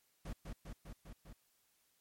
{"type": "noise with echo", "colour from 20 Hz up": "brown", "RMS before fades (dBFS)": -43, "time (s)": [0.25, 0.33], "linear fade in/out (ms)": 5, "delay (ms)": 200, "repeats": 5, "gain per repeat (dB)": -2, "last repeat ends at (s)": 1.33, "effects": ["white hiss -75 dBFS RMS until 2 s", "MP3 64 kbps"]}